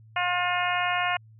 harmonic tone, 356.6 Hz, F4, 36 cents sharp, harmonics 2 / 3 / 4 / 5 / 6 / 7 / 8, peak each -28 / -30 / -31 / -32 / -33 / -33 / -34 dBFS, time 0.16-1.17 s, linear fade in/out 5 ms, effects added 110 Hz sine -49 dBFS peak until 1.39 s

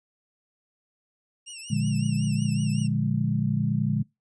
10% pulse tone with vibrato, 2764 Hz, F7, 19 cents flat, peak -29 dBFS, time 1.46-2.88 s, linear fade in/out 20 ms, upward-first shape triangle, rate 5.4 Hz, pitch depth 110 cents each way
sine chord, Bb dominant seventh, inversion none, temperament equal, 116.54 / 146.83 / 174.61 / 207.7 Hz, Bb2 / D3 / F3 / Ab3, 0 / 0 / 0 / 0 cents, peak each -28 / -26 / -31 / -27 dBFS, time 1.7-4.03 s, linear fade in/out 10 ms
effects noise-tail reverb RT60 0.2 s tail -23 dB re dry + resampled to 22050 Hz

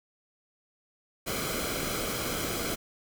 pink noise with comb filter, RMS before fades -32 dBFS, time 1.26-2.76 s, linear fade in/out 20 ms, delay 1.1 ms, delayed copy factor -0.6, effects none

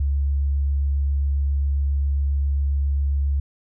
sine tone with vibrato, 70 Hz, C#2, 18 cents sharp, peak -18 dBFS, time 0-3.4 s, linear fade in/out 5 ms, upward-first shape sine, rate 7.4 Hz, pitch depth 9 cents each way, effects none

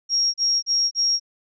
sine tone bursts, 5588 Hz, F8, in tune, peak -17 dBFS, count 4, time 0.09-1.198 s, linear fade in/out 50 ms, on 250 ms, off 36 ms, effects none

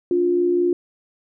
sine tone pair together, 287.6 / 352.6 Hz, D4 / F4, -36 / +17 cents, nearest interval major third, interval 353 cents, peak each -25 / -16 dBFS, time 0.11-0.73 s, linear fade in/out 2 ms, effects none

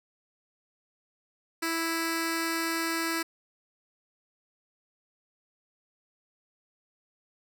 10% pulse tone with notch filter, 329.6 Hz, E4, in tune, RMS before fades -30 dBFS, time 1.62-3.23 s, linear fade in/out 10 ms, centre 750 Hz, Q 0.89, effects none

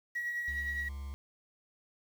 sine tone with tremolo, 1916 Hz, A#6, 47 cents sharp, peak -30 dBFS, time 0.15-0.89 s, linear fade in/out 10 ms, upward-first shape triangle, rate 9.7 Hz, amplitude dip 50%
triangle tone, 69.3 Hz, C#2, in tune, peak -36 dBFS, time 0.48-1.14 s, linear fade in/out 0 ms
effects tanh soft clip ceiling -28 dBFS + 9-bit

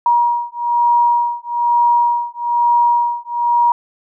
sine beating tone pair, 952 / 953.1 Hz, A#5 / A#5, +36 / +38 cents, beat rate 1.1 Hz, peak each -15 dBFS, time 0.06-3.72 s, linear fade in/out 2 ms, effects none

